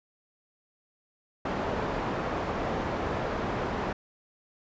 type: low-pass noise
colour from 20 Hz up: white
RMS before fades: -31 dBFS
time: 1.45-3.93 s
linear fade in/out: 5 ms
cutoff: 880 Hz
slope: 12 dB/octave
effects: resampled to 16000 Hz